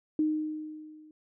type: tone with level ramp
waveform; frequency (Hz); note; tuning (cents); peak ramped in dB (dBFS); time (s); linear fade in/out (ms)
sine; 308.4; D#4; -15; -22 to -51; 0.19-1.11; 2
effects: none